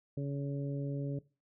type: harmonic tone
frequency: 140.7 Hz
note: C#3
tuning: 26 cents sharp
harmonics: 1 / 2 / 3 / 4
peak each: -34 / -40 / -44 / -46 dBFS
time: 0.17-1.19 s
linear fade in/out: 5 ms
effects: noise-tail reverb RT60 0.3 s tail -19 dB re dry